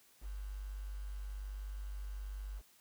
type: tone with quantisation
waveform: sine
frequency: 49.43 Hz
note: G1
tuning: 15 cents sharp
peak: -40 dBFS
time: 0.21-2.62 s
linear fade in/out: 50 ms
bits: 10
effects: white hiss -66 dBFS RMS until 2.8 s